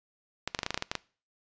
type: clicks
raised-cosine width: 0.2 ms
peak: -12 dBFS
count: 11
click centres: 0.476 / 0.548 / 0.59 / 0.632 / 0.664 / 0.706 / 0.744 / 0.776 / 0.824 / 0.915 / 0.953 s
effects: noise-tail reverb RT60 0.4 s tail -22 dB re dry + resampled to 16000 Hz